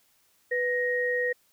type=tone pair together; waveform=sine; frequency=493.9 / 1874.4 Hz; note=B4 / A#6; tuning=0 / +9 cents; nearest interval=octave + major seventh; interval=2309 cents; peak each=-27 dBFS; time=0.51-1.33 s; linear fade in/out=10 ms; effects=white hiss -66 dBFS RMS until 1.52 s

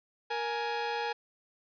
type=tone pair together; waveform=sawtooth; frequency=468.6 / 835 Hz; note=A#4 / G#5; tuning=+9 / +9 cents; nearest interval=minor seventh; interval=1000 cents; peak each=-31 / -29 dBFS; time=0.3-1.13 s; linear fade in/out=10 ms; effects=resampled to 11025 Hz

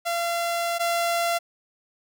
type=tone pair in turn; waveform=sawtooth; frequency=684 / 684 Hz; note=F5 / F5; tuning=-36 / -36 cents; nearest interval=unison; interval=0 cents; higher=neither; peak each=-20 / -18 dBFS; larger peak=second; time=0.05-0.79 / 0.79-1.39 s; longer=first; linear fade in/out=20 ms; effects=none

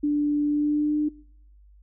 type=tone with pitch glide; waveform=sine; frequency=293.7 to 300 Hz; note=D4 to D4; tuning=0 to +37 cents; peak=-20 dBFS; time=0.03-1.09 s; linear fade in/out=10 ms; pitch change=+37 cents; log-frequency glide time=0.46-0.98 s; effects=noise-tail reverb RT60 0.7 s tail -25 dB re dry + added 50 Hz sine -50 dBFS peak until 1.82 s

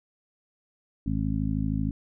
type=harmonic tone; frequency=53 Hz; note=G#1; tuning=36 cents sharp; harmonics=1 / 2 / 3 / 4 / 5; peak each=-31 / -31 / -31 / -31 / -31 dBFS; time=1.06-1.91 s; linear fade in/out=5 ms; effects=none

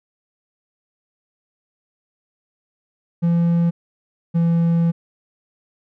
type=tone pair in turn; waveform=triangle; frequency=170 / 168.05 Hz; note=F3 / E3; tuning=-46 / +34 cents; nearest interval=unison; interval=20 cents; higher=first; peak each=-12 dBFS; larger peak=neither; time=3.22-3.71 / 4.34-4.92 s; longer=second; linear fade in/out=20 ms; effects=none

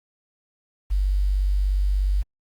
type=tone with quantisation; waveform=sine; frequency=48.43 Hz; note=G1; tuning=20 cents flat; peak=-18 dBFS; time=0.9-2.23 s; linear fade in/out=20 ms; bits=8; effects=Opus 48 kbps

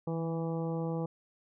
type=harmonic tone with a mistuned harmonic; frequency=164.81 Hz; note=E3; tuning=in tune; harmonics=1 / 2 / 3 / 4 / 5 / 6 / 7; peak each=-33 / -39 / -37 / -48 / -44 / -51 / -51 dBFS; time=0.07-1.06 s; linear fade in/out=5 ms; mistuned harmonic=1; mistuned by=-24 cents; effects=none

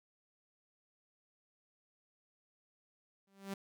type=tone with exponential growth; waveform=sawtooth; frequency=196 Hz; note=G3; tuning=in tune; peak=-33 dBFS; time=3.27-3.54 s; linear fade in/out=5 ms; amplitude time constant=57 ms; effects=none

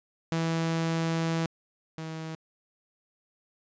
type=tone pair in turn; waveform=sawtooth; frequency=164.1 / 160.17 Hz; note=E3 / E3; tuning=-8 / -49 cents; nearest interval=unison; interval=41 cents; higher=first; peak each=-22 / -31 dBFS; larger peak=first; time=0.32-1.46 / 1.98-2.35 s; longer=first; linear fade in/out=0 ms; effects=resampled to 16000 Hz

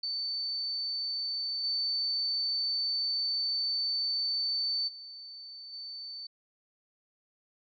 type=tone with level steps; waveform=sine; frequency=4533 Hz; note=C#8; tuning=38 cents sharp; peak=-31 / -28 / -43 / -39 dBFS; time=0.03-6.27 s; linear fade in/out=5 ms; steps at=1.63 / 4.87 / 5.72 s; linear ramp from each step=20 ms; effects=none

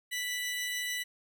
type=tone pair together; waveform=sawtooth; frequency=1975.6 / 2960 Hz; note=B6 / F#7; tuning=0 / 0 cents; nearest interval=perfect fifth; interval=700 cents; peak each=-30 / -36 dBFS; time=0.11-1.04 s; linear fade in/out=20 ms; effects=none

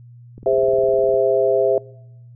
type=click train; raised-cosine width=3 ms; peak=-25 dBFS; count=16; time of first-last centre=0.38-1.141 s; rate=19.7 Hz
type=chord; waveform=sine; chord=Ab augmented; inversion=none; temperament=equal with one note detuned; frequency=405.8 / 523.3 / 659.3 Hz; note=Ab4 / C5 / E5; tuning=-40 / 0 / 0 cents; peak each=-18 dBFS; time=0.46-1.78 s; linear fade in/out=2 ms
effects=noise-tail reverb RT60 0.9 s tail -25 dB re dry + added 120 Hz sine -40 dBFS peak until 2.35 s

